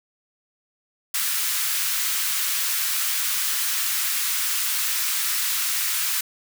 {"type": "high-pass noise", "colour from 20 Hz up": "white", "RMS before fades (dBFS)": -24, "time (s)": [1.14, 6.21], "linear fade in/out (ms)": 5, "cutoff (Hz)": 1200, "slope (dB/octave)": 24, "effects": []}